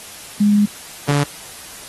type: tone pair in turn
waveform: sine / sawtooth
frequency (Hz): 206.6 / 144.04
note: G#3 / D3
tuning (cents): -9 / -33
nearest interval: tritone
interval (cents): 624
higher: first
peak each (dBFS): -10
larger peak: neither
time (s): 0.4-0.66 / 1.08-1.24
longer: first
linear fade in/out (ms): 10
effects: white hiss -36 dBFS RMS until 1.88 s + AAC 32 kbps